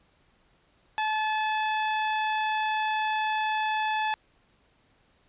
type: tone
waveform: sawtooth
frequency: 864 Hz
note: A5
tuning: 32 cents flat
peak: -21 dBFS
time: 0.98-4.14 s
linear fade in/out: 0 ms
effects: pink hiss -65 dBFS RMS until 5.28 s + resampled to 8000 Hz